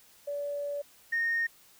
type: tone pair in turn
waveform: sine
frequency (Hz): 575 / 1846.2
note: D5 / A#6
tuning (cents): -37 / -17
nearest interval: octave + minor sixth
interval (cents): 2020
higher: second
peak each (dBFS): -31 / -25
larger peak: second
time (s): 0.27-0.82 / 1.12-1.47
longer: first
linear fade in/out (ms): 10
effects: tanh soft clip ceiling -22 dBFS + white hiss -59 dBFS RMS until 1.79 s